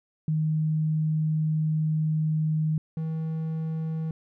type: tone pair in turn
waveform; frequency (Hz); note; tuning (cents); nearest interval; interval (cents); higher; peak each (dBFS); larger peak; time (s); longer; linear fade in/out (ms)
sine / triangle; 155.9 / 159.82; D#3 / D#3; +4 / +47; unison; 43; second; -22 / -25; first; 0.28-2.78 / 2.97-4.11; first; 2
effects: none